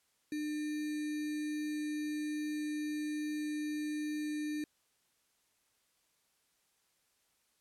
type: tone with sample-and-hold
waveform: sine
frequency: 301.2 Hz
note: D4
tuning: 44 cents sharp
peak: -34 dBFS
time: 0.32-4.64 s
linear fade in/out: 2 ms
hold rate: 2100 Hz
effects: white hiss -75 dBFS RMS until 7.6 s + low-pass 12000 Hz 12 dB/octave